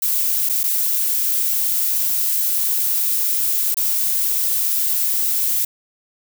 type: noise with dropouts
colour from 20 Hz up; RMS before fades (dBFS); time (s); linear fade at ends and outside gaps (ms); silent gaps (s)
violet; -19; 0.02-5.65; 5; 0.491-0.495 / 0.633-0.638 / 3.744-3.769
effects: none